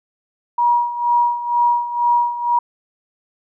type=tone with tremolo; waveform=sine; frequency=957 Hz; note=A#5; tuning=45 cents sharp; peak=-11 dBFS; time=0.58-2.59 s; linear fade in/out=5 ms; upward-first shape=sine; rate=2.1 Hz; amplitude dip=75%; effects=none